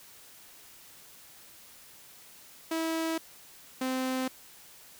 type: tone pair in turn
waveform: sawtooth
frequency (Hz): 324.8 / 259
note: E4 / C4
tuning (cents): -26 / -17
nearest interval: major third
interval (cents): 391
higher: first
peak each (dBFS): -25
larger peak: neither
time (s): 2.71-3.18 / 3.81-4.28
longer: neither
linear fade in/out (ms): 5
effects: white hiss -53 dBFS RMS until 4.99 s